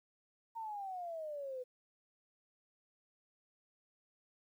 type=exponential sweep; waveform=sine; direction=down; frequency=927 to 495.3 Hz; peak=-40 dBFS; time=0.55-1.64 s; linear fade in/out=20 ms; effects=12-bit

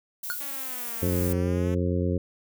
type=noise; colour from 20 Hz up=violet; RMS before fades=-34 dBFS; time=0.23-1.33 s; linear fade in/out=5 ms
type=tone with exponential decay; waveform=square; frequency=1447 Hz; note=F#6; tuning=39 cents flat; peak=-25 dBFS; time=0.3-0.4 s; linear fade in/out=0 ms; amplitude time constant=21 ms
type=linear two-way sweep; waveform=5% pulse; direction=down then up; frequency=286.8 to 190 to 220.6 Hz; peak=-30 dBFS; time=0.4-1.75 s; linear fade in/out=10 ms; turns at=1.36 s
type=harmonic tone; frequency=89 Hz; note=F2; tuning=33 cents sharp; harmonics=1 / 2 / 3 / 4 / 5 / 6; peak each=-26 / -29 / -31 / -32 / -33 / -34 dBFS; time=1.02-2.18 s; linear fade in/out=5 ms
effects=none

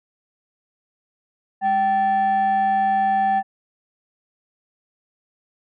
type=tone with frequency modulation; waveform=sine; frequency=775 Hz; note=G5; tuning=20 cents flat; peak=-15 dBFS; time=1.61-3.43 s; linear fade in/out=50 ms; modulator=980 Hz; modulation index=0.35; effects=tanh soft clip ceiling -12 dBFS

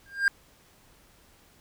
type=tone with exponential growth; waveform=triangle; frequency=1603 Hz; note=G6; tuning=38 cents sharp; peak=-14 dBFS; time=0.06-0.28 s; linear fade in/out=1 ms; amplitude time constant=47 ms; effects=pink hiss -59 dBFS RMS until 1.6 s

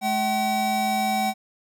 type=tone pair together; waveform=square; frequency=213.7 / 761.5 Hz; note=G#3 / F#5; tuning=+50 / +50 cents; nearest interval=octave + minor seventh; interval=2200 cents; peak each=-28 / -23 dBFS; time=0.01-1.34 s; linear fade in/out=50 ms; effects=none

